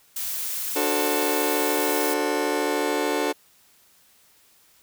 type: noise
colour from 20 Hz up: blue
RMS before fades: -29 dBFS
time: 0.16-2.14 s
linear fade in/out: 5 ms
type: chord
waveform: 30% pulse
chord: D dominant seventh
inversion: none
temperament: just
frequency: 293.7 / 367.1 / 440.5 / 528.6 Hz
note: D4 / F#4 / A4 / C5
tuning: 0 / -14 / +2 / +18 cents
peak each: -25 / -26 / -24 / -28 dBFS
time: 0.75-3.33 s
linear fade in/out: 20 ms
effects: white hiss -58 dBFS RMS until 4.82 s